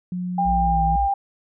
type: tone with pitch glide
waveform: sine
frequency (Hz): 180 to 163.16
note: F#3 to E3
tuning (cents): -47 to -17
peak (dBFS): -24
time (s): 0.12-0.96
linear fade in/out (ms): 2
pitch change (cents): -170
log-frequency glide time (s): 0.49-0.82
type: tone with vibrato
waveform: sine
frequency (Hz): 798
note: G5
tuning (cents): +31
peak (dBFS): -18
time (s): 0.38-1.14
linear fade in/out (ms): 5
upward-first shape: sine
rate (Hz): 3.9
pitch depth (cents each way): 8
type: tone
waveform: sine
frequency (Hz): 58.9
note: A#1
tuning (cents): +19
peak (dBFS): -22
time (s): 0.44-1.09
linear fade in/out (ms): 50
effects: none